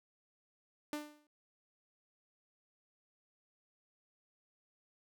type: tone with exponential decay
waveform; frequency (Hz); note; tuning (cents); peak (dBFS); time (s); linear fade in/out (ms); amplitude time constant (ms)
sawtooth; 298; D4; +25; -31; 0.93-1.27; 1; 73
effects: none